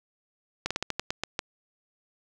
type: slowing click train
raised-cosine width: 0.2 ms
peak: -11 dBFS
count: 9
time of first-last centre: 0.66-1.391 s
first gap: 46 ms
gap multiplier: 1.19
effects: none